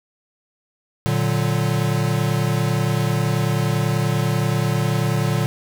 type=chord; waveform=square; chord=Bb augmented; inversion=none; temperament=equal; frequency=116.54 / 146.83 / 185 Hz; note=Bb2 / D3 / F#3; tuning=0 / 0 / 0 cents; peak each=-22 / -22 / -26 dBFS; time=1.06-5.46 s; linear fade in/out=0 ms; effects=none